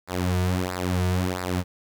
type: tone with flanger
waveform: sawtooth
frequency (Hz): 91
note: F#2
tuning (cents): -28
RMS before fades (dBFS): -25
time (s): 0.07-1.64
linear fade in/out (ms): 50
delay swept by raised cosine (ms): 0.31 to 3.81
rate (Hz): 1.5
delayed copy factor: -0.8
effects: 9-bit